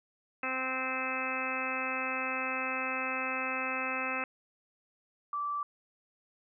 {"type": "harmonic tone", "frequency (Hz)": 260, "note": "C4", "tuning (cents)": -11, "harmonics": [1, 2, 3, 4, 5, 6, 7, 8, 9, 10], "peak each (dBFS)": [-42, -41, -42, -42, -38, -41, -45, -40, -46, -36], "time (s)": [0.43, 4.24], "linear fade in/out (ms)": 2}
{"type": "tone", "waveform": "sine", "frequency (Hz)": 1164, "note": "D6", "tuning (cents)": -16, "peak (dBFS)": -31, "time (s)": [5.33, 5.63], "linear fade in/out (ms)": 2}
{"effects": []}